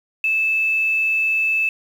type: tone with quantisation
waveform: sine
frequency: 2624 Hz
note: E7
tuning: 9 cents flat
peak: -16 dBFS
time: 0.24-1.69 s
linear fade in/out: 2 ms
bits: 7
effects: none